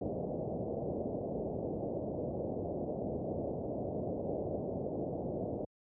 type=low-pass noise; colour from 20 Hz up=white; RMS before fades=-37 dBFS; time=0.01-5.65 s; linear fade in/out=5 ms; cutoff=660 Hz; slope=48 dB/octave; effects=high-pass 80 Hz 12 dB/octave